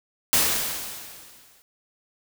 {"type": "noise with exponential decay", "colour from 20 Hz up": "white", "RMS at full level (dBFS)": -18, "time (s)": [0.33, 1.62], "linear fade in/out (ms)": 0, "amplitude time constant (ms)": 280, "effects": []}